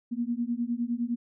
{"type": "beating tone pair", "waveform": "sine", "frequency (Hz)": [233.1, 242.9], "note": ["A#3", "B3"], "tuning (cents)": [0, -29], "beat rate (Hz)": 9.8, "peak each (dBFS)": [-30, -30], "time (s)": [0.11, 1.16], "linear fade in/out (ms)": 20, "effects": []}